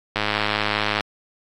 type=click train; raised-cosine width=0.3 ms; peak=-5 dBFS; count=90; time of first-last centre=0.16-1.008 s; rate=105 Hz; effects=AAC 48 kbps